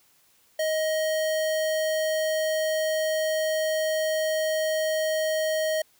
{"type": "tone", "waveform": "square", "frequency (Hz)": 628, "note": "D#5", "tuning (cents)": 16, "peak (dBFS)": -24, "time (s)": [0.59, 5.82], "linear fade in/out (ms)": 5, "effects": ["white hiss -62 dBFS RMS until 5.99 s"]}